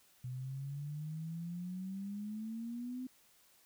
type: exponential sweep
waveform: sine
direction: up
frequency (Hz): 124.5 to 258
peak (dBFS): -39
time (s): 0.24-3.07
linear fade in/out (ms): 5
effects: white hiss -67 dBFS RMS until 3.65 s